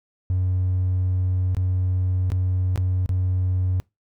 triangle tone with dropouts, 92.2 Hz, F#2, 6 cents flat, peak -16 dBFS, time 0.3-3.8 s, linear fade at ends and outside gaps 0 ms, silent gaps 1.548-1.568 / 2.302-2.319 / 2.759-2.776 / 3.06-3.092 s, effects noise-tail reverb RT60 0.2 s tail -25 dB re dry + tanh soft clip ceiling -14 dBFS

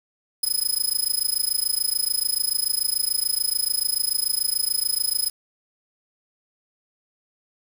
10% pulse tone with amplitude modulation, 5060 Hz, D#8, 28 cents sharp, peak -12 dBFS, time 0.43-5.3 s, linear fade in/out 5 ms, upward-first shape sine, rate 26.9 Hz, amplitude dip 95%, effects 7-bit

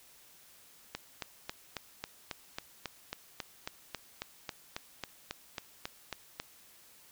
click train, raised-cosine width 0.2 ms, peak -19 dBFS, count 21, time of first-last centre 0.95-6.4 s, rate 3.67 Hz, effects white hiss -59 dBFS RMS until 7.11 s

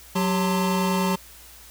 square tone cluster, 185 / 392.1 / 895 / 1045 Hz, F#3 / G4 / A5 / C6, 0 / 0 / +29 / -2 cents, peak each -23 / -30 / -29 / -32 dBFS, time 0.15-1.16 s, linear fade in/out 10 ms, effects added 60 Hz sine -51 dBFS peak until 1.7 s + white hiss -47 dBFS RMS until 1.7 s

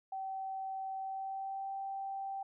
sine tone with pitch glide, 769 to 780.6 Hz, G5 to G5, -33 to -8 cents, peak -37 dBFS, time 0.12-2.43 s, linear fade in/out 5 ms, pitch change +25 cents, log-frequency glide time 0.98-1.72 s, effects none

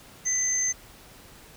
sine tone pair together, 1990 / 6265 Hz, B6 / G8, +13 / -2 cents, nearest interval octave + minor sixth, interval 1985 cents, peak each -34 / -23 dBFS, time 0.25-0.73 s, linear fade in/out 20 ms, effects pink hiss -50 dBFS RMS until 1.56 s

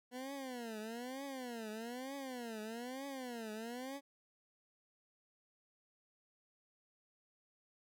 20% pulse tone with vibrato, 244.3 Hz, B3, 19 cents flat, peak -38 dBFS, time 0.11-4.01 s, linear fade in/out 50 ms, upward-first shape triangle, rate 1.1 Hz, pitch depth 250 cents each way, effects none

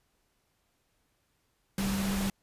sine tone in noise, 196 Hz, G3, in tune, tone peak -29 dBFS, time 1.78-2.3 s, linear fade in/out 2 ms, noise pink, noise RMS -35 dBFS, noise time 1.78-2.3 s, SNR +3 dB, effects pink hiss -74 dBFS RMS until 2.42 s + resampled to 32000 Hz

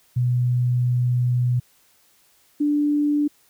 sine tone pair in turn, 123.47 / 293.7 Hz, B2 / D4, 0 / 0 cents, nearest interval octave + minor third, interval 1500 cents, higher second, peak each -17 dBFS, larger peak neither, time 0.16-1.6 / 2.6-3.28 s, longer first, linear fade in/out 10 ms, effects white hiss -59 dBFS RMS until 3.49 s

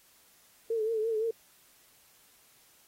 sine tone with vibrato, 444 Hz, A4, 16 cents sharp, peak -27 dBFS, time 0.7-1.31 s, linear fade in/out 5 ms, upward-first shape triangle, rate 5.8 Hz, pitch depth 77 cents each way, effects white hiss -62 dBFS RMS until 2.87 s + AAC 48 kbps

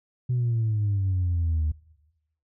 sine exponential sweep, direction down, 126.8 to 75.3 Hz, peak -20 dBFS, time 0.29-1.72 s, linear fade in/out 10 ms, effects noise-tail reverb RT60 1.0 s tail -22 dB re dry + tanh soft clip ceiling -19 dBFS

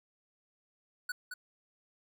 square tone with echo, 1480 Hz, F#6, in tune, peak -34 dBFS, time 1.09-1.12 s, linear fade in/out 5 ms, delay 220 ms, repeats 1, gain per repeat -6 dB, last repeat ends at 1.34 s, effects none

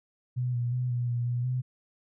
sine tone with pitch steps, 124.7 / 120.6 / 125.3 / 121.7 / 120.2 / 121.7 / 126.8 Hz, B2 / B2 / B2 / B2 / B2 / B2 / B2, +17 / -41 / +25 / -25 / -46 / -25 / +46 cents, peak -26 dBFS, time 0.36-1.62 s, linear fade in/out 20 ms, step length 180 ms, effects none

